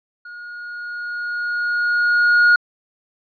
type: tone with level ramp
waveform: triangle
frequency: 1438 Hz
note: F#6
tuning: 50 cents flat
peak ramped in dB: -32 to -7 dBFS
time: 0.25-2.56 s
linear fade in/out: 5 ms
effects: resampled to 11025 Hz